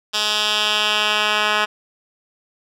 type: tone with band-pass filter sweep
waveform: 10% pulse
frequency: 211.3 Hz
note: G#3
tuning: 30 cents sharp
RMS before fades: -19 dBFS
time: 0.13-1.66 s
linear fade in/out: 20 ms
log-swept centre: 4100 to 2100 Hz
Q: 1.9
effects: none